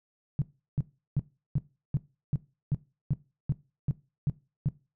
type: tone bursts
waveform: sine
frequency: 143.1 Hz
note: D3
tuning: 45 cents flat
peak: -22 dBFS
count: 12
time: 0.39-4.686 s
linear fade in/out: 0 ms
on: 28 ms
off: 360 ms
effects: noise-tail reverb RT60 0.3 s tail -19 dB re dry